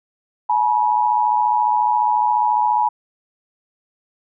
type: tone pair together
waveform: sine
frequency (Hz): 851.6 / 966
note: G#5 / B5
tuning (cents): +43 / -39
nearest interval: major second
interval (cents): 218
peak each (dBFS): -17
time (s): 0.49-2.89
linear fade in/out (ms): 10
effects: none